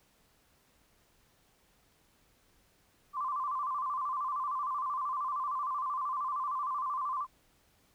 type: tone with vibrato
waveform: sine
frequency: 1100 Hz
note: C#6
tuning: 14 cents flat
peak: -31 dBFS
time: 3.13-7.27 s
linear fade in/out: 50 ms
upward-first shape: square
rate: 13 Hz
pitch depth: 98 cents each way
effects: pink hiss -68 dBFS RMS until 7.94 s